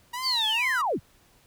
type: tone with vibrato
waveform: sawtooth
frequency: 949 Hz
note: A#5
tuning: 31 cents sharp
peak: -27 dBFS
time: 0.13-0.82 s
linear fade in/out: 10 ms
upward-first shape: sine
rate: 2.2 Hz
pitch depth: 160 cents each way
type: linear sweep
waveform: sine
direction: down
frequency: 4846 to 51.8 Hz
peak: -23 dBFS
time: 0.22-1 s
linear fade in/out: 50 ms
effects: pink hiss -60 dBFS RMS until 1.46 s